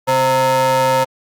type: ring-modulated tone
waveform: square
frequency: 196 Hz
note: G3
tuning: in tune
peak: -10 dBFS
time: 0.07-1.05 s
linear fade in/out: 20 ms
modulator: 722 Hz
effects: Opus 48 kbps